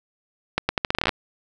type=accelerating click train; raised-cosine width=0.3 ms; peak=-4 dBFS; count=13; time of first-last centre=0.58-1.092 s; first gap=110 ms; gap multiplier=0.8; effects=none